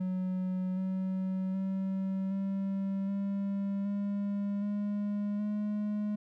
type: tone with pitch steps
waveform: triangle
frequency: 185 / 188.23 / 191.52 / 194.87 / 198.28 / 201.7 / 205.3 / 208.9 Hz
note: F#3 / F#3 / G3 / G3 / G3 / G3 / G#3 / G#3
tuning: 0 / +30 / -40 / -10 / +20 / +50 / -20 / +10 cents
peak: -28 dBFS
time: 0-6.16 s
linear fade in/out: 10 ms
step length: 770 ms
effects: none